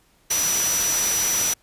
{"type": "tone in noise", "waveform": "sine", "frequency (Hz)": 5900, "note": "F#8", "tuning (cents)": -6, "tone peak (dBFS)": -21, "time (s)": [0.3, 1.54], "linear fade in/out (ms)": 10, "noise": "white", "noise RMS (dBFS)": -24, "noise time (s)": [0.3, 1.54], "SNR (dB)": 0, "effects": ["pink hiss -60 dBFS RMS until 1.62 s", "resampled to 32000 Hz"]}